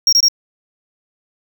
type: tone bursts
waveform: triangle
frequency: 5588 Hz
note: F8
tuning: in tune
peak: -7 dBFS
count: 3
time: 0.07-0.284 s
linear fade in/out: 2 ms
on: 56 ms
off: 23 ms
effects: none